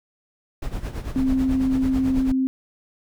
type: noise with tremolo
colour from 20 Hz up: brown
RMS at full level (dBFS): -26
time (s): 0.62-2.32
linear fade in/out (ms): 5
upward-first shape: sine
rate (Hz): 9.1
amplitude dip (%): 70
type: tone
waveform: sine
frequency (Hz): 262.5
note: C4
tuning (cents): +6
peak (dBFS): -18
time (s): 1.16-2.47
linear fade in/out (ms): 0
effects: none